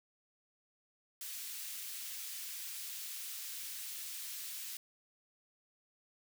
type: high-pass noise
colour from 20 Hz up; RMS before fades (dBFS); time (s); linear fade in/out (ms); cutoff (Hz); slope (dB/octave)
white; -44; 1.21-4.77; 2; 2300; 12
effects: none